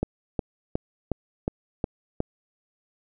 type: click train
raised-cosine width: 2 ms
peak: -11 dBFS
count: 7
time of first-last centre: 0.03-2.204 s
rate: 2.76 Hz
effects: none

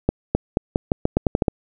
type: accelerating click train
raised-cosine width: 2 ms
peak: -3 dBFS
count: 11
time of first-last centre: 0.09-1.482 s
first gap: 260 ms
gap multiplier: 0.85
effects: none

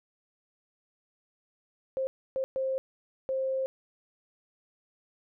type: tone bursts at uneven times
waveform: sine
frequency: 529 Hz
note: C5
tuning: 19 cents sharp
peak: -27 dBFS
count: 4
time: 1.97-2.07 / 2.36-2.44 / 2.56-2.78 / 3.29-3.66 s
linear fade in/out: 0 ms
effects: none

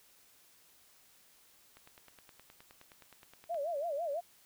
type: click train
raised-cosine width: 0.3 ms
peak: -38 dBFS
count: 18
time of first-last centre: 1.77-3.545 s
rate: 9.58 Hz
type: tone with vibrato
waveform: sine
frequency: 622.3 Hz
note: D#5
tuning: in tune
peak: -33 dBFS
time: 3.49-4.21 s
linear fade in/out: 20 ms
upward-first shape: sine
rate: 6 Hz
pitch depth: 200 cents each way
effects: white hiss -64 dBFS RMS until 4.45 s

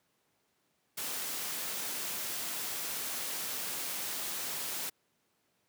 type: noise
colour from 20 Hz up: white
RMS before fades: -37 dBFS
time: 0.97-4.9 s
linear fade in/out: 10 ms
effects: pink hiss -75 dBFS RMS until 5.68 s + high-pass 150 Hz 12 dB/octave

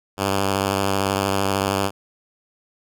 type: tone with vibrato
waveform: 5% pulse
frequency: 98 Hz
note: G2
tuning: in tune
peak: -8 dBFS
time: 0.17-1.91 s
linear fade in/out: 50 ms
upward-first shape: sine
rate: 13 Hz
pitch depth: 32 cents each way
effects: none

